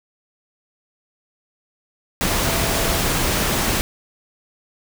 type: tone in noise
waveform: sine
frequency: 665 Hz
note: E5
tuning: 15 cents sharp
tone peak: -29 dBFS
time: 2.44-2.99 s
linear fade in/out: 0 ms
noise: pink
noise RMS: -20 dBFS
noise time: 2.21-3.81 s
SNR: -12 dB
effects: none